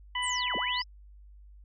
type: harmonic tone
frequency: 993 Hz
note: B5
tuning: 9 cents sharp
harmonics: 1 / 2 / 3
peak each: -33 / -33 / -33 dBFS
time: 0.15-0.82 s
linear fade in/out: 5 ms
type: linear two-way sweep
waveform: sine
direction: down then up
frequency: 9350 to 155.56 to 5400 Hz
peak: -34 dBFS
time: 0.22-0.84 s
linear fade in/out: 20 ms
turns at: 0.56 s
effects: added 50 Hz sine -49 dBFS peak until 1.64 s